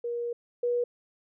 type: tone pair in turn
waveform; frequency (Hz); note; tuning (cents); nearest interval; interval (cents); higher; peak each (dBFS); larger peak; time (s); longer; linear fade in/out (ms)
sine; 474.9 / 483.5; A#4 / B4; +32 / -37; unison; 31; second; -29 / -24; second; 0.04-0.33 / 0.63-0.84; first; 5
effects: none